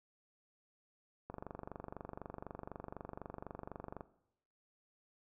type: click train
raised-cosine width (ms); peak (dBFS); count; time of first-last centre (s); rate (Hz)
1; -30; 66; 1.3-4.008; 24
effects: noise-tail reverb RT60 0.8 s tail -17 dB re dry